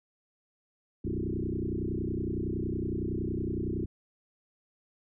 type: tone with frequency modulation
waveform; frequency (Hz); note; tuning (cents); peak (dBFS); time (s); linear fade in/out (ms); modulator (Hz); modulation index
sine; 213.6; G#3; +49; -29; 1.04-3.86; 10; 30.8; 5.4
effects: none